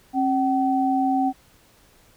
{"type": "tone pair together", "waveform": "sine", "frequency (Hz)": [269.1, 761], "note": ["C4", "F#5"], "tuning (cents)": [49, 48], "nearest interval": "octave + tritone", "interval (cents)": 1799, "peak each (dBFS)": -21, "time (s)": [0.13, 1.33], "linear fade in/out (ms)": 50, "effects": ["pink hiss -56 dBFS RMS until 2.16 s"]}